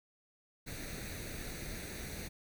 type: noise with comb filter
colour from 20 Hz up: pink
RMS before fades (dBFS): -43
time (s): 0.66-2.29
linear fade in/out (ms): 20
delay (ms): 0.48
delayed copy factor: +0.65
effects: none